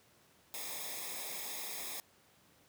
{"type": "noise with comb filter", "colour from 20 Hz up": "white", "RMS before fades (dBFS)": -42, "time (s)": [0.54, 2], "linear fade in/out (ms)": 0, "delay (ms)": 0.68, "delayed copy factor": -0.75, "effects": ["pink hiss -66 dBFS RMS until 2.68 s", "high-pass 100 Hz 12 dB/octave"]}